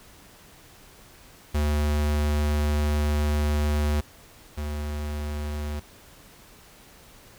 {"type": "tone pair in turn", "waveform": "square", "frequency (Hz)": [74.4, 74.4], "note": ["D2", "D2"], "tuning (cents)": [23, 23], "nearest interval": "unison", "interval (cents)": 0, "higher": "neither", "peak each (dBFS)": [-22, -29], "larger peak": "first", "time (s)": [[1.54, 4.01], [4.57, 5.8]], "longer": "first", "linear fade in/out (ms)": 10, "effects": ["pink hiss -51 dBFS RMS until 7.38 s"]}